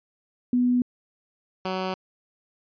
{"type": "tone pair in turn", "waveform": ["sine", "10% pulse"], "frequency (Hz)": [246.9, 187.12], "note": ["B3", "F#3"], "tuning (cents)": [0, 20], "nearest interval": "perfect fourth", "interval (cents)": 480, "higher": "first", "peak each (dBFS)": -18, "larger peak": "neither", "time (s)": [[0.53, 0.82], [1.65, 1.94]], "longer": "neither", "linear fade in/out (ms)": 2, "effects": ["resampled to 11025 Hz"]}